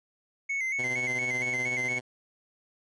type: tone with vibrato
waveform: triangle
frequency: 2140 Hz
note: C7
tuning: 38 cents sharp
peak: -26 dBFS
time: 0.49-1.99 s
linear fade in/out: 10 ms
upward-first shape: square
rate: 4.3 Hz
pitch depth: 55 cents each way
type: tone with tremolo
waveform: 10% pulse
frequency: 125.4 Hz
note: B2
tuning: 27 cents sharp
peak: -26 dBFS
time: 0.78-2.01 s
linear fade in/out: 20 ms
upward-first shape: sine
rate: 16 Hz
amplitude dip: 45%
effects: resampled to 22050 Hz